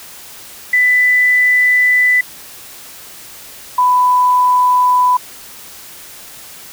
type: tone pair in turn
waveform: sine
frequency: 1992 / 996 Hz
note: B6 / B5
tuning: +14 / +14 cents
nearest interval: octave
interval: 1200 cents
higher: first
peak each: -8 dBFS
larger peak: neither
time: 0.73-2.21 / 3.78-5.17 s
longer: first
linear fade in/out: 5 ms
effects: white hiss -35 dBFS RMS until 6.72 s